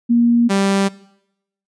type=tone pair in turn; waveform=sine / sawtooth; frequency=236.4 / 196.45 Hz; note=A#3 / G3; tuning=+24 / +4 cents; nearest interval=minor third; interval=320 cents; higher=first; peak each=-10 dBFS; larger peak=neither; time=0.09-0.49 / 0.49-0.89 s; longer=neither; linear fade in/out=20 ms; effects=noise-tail reverb RT60 0.8 s tail -21 dB re dry + resampled to 22050 Hz